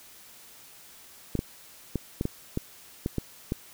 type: clicks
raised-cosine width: 3 ms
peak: -14 dBFS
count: 9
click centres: 1.353 / 1.391 / 1.957 / 2.211 / 2.254 / 2.574 / 3.061 / 3.183 / 3.521 s
effects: white hiss -51 dBFS RMS until 3.73 s